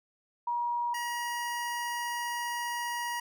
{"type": "tone pair in turn", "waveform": ["sine", "25% pulse"], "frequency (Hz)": [955, 955], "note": ["A#5", "A#5"], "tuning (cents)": [42, 42], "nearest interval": "unison", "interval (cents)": 0, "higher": "neither", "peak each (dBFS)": -28, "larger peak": "neither", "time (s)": [[0.47, 0.94], [0.94, 3.2]], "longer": "second", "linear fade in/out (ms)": 5, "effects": []}